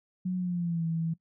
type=tone with pitch glide; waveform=sine; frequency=183 to 163.98 Hz; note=F#3 to E3; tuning=-19 to -9 cents; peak=-27 dBFS; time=0.25-1.14 s; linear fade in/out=10 ms; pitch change=-190 cents; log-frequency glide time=0.37-0.85 s; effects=noise-tail reverb RT60 0.1 s tail -19 dB re dry